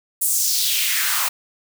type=noise with high-pass filter sweep; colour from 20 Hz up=white; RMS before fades=-20 dBFS; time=0.21-1.29 s; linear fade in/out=10 ms; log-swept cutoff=9700 to 920 Hz; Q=2.4; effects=none